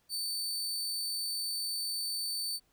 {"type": "tone", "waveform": "sawtooth", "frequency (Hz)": 4544, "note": "C#8", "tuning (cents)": 42, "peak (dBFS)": -30, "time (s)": [0.09, 2.6], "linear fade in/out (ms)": 50, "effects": ["pink hiss -72 dBFS RMS until 2.72 s"]}